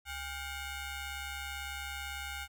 15% pulse ring-modulated tone, 740 Hz, F#5, in tune, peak -29 dBFS, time 0.05-2.48 s, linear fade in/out 50 ms, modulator 671 Hz, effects none

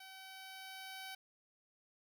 10% pulse tone with level ramp, 764 Hz, G5, 45 cents flat, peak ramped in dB -44 to -37 dBFS, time 0-1.15 s, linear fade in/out 5 ms, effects none

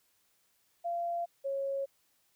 sine tone pair in turn, 688 / 548.9 Hz, F5 / C#5, -26 / -17 cents, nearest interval major third, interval 391 cents, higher first, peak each -31 / -31 dBFS, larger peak neither, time 0.84-1.26 / 1.44-1.86 s, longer neither, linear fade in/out 20 ms, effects white hiss -72 dBFS RMS until 2.35 s

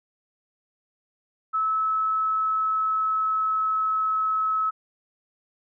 sine tone with pitch glide, 1300 to 1291.8 Hz, E6 to E6, -24 to -35 cents, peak -21 dBFS, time 1.53-4.71 s, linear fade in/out 20 ms, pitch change -11 cents, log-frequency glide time 1.65-4.21 s, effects none

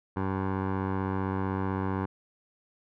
15% pulse tone with low-pass filter, 95.7 Hz, G2, 41 cents flat, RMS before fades -30 dBFS, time 0.16-2.06 s, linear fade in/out 10 ms, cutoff 1200 Hz, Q 1.9, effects none

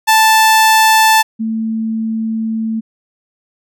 sawtooth / sine tone pair in turn, 880 / 222.6 Hz, A5 / A3, 0 / +20 cents, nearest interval 2 octaves, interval 2380 cents, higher first, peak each -3 / -15 dBFS, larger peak first, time 0.07-1.23 / 1.39-2.81 s, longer second, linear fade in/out 20 ms, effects none

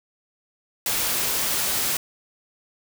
white noise, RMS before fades -24 dBFS, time 0.86-1.97 s, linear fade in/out 2 ms, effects none

